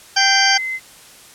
harmonic tone, 784 Hz, G5, in tune, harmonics 1 / 2 / 3 / 4 / 6 / 7 / 8, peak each -19 / -17 / -26 / -21 / -17 / -23 / -23 dBFS, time 0.16-0.58 s, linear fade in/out 10 ms
sine tone, 2058 Hz, C7, 29 cents flat, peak -21 dBFS, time 0.17-0.8 s, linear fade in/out 50 ms
effects white hiss -43 dBFS RMS until 1.34 s + low-pass 11000 Hz 12 dB/octave

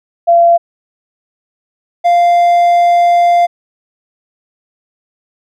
sine / triangle tone pair in turn, 684 / 696 Hz, F5 / F5, -36 / -6 cents, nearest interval unison, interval 30 cents, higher second, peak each -4 dBFS, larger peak neither, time 0.27-0.58 / 2.04-3.47 s, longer second, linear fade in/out 20 ms, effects none

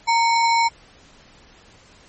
sine tone with sample-and-hold, 924 Hz, A#5, 16 cents flat, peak -14 dBFS, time 0.07-0.69 s, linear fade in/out 20 ms, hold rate 3150 Hz, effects pink hiss -50 dBFS RMS until 2.08 s + MP3 32 kbps

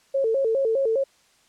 sine tone with vibrato, 493.9 Hz, B4, in tune, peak -19 dBFS, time 0.14-1.04 s, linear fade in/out 10 ms, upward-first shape square, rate 4.9 Hz, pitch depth 170 cents each way, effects white hiss -60 dBFS RMS until 1.48 s + low-pass 8000 Hz 12 dB/octave

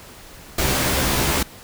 pink noise with comb filter, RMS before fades -20 dBFS, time 0.58-1.43 s, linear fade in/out 5 ms, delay 15 ms, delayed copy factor +0.95, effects pink hiss -42 dBFS RMS until 1.63 s

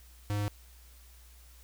square tone, 103.1 Hz, G#2, 12 cents flat, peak -30 dBFS, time 0.3-0.48 s, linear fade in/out 0 ms, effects added 60 Hz sine -53 dBFS peak until 1.63 s + white hiss -60 dBFS RMS until 1.63 s

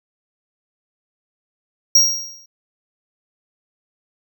square tone with exponential decay, 5630 Hz, F8, 13 cents sharp, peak -7 dBFS, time 1.95-2.46 s, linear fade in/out 5 ms, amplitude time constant 110 ms, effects none

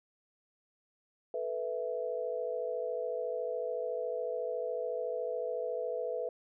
sine chord, A suspended second, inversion none, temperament equal, 440 / 493.9 / 659.3 Hz, A4 / B4 / E5, 0 / 0 / 0 cents, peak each -39 / -35 / -38 dBFS, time 1.34-6.29 s, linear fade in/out 2 ms, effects none

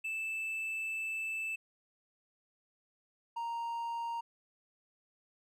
triangle tone pair in turn, 2637 / 931.2 Hz, E7 / A#5, 0 / -2 cents, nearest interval octave + tritone, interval 1802 cents, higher first, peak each -33 / -33 dBFS, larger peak neither, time 0.04-1.56 / 3.36-4.21 s, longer first, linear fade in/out 10 ms, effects none

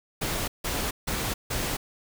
pink noise bursts, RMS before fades -29 dBFS, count 4, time 0.21-1.77 s, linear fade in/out 10 ms, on 270 ms, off 160 ms, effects none

